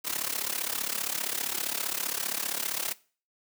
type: noise with amplitude modulation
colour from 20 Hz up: white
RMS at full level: -28 dBFS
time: 0.04-2.94 s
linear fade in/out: 20 ms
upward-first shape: sine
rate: 35.2 Hz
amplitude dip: 85%
effects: noise-tail reverb RT60 0.4 s tail -21 dB re dry + high-pass 200 Hz 12 dB/octave